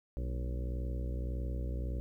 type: harmonic tone with a mistuned harmonic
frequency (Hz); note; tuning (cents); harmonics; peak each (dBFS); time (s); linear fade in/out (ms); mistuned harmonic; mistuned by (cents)
61.74; B1; 0; 1 / 2 / 3 / 4 / 5 / 6 / 7 / 8 / 9; -34 / -42 / -49 / -51 / -49 / -53 / -53 / -53 / -52; 0.17-2; 0; 3; +130
effects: 12-bit